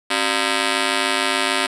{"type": "ring-modulated tone", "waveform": "5% pulse", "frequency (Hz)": 324, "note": "E4", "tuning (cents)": -30, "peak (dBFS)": -3, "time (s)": [0.1, 1.67], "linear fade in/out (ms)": 10, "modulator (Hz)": 53.4, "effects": ["resampled to 22050 Hz", "7-bit"]}